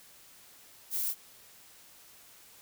violet noise, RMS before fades -32 dBFS, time 0.9-1.15 s, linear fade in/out 50 ms, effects white hiss -56 dBFS RMS until 2.61 s

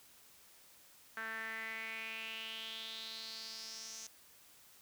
sawtooth tone with band-pass filter sweep, 222.9 Hz, A3, 23 cents sharp, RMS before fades -45 dBFS, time 1.17-4.07 s, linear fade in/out 2 ms, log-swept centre 1600 to 6300 Hz, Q 5.6, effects white hiss -62 dBFS RMS until 4.81 s

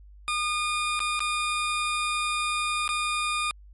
20% pulse tone with dropouts, 1217 Hz, D#6, 39 cents flat, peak -20 dBFS, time 0.28-3.51 s, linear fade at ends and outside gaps 0 ms, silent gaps 0.993-1.003 / 1.193-1.204 / 2.878-2.89 s, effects added 50 Hz sine -46 dBFS peak until 3.73 s + MP3 48 kbps

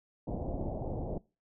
pink low-pass noise, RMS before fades -36 dBFS, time 0.27-1.18 s, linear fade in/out 5 ms, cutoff 780 Hz, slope 48 dB/octave, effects noise-tail reverb RT60 0.3 s tail -23 dB re dry

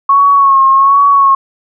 sine tone with vibrato, 1100 Hz, C#6, 14 cents flat, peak -4 dBFS, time 0.09-1.35 s, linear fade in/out 5 ms, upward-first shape sine, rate 1.3 Hz, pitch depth 41 cents each way, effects none

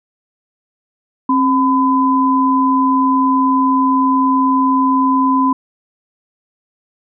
sine tone pair together, 267 / 1008 Hz, C4 / B5, +35 / +35 cents, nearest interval octave + major seventh, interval 2300 cents, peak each -13 dBFS, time 1.29-5.53 s, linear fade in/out 5 ms, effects none

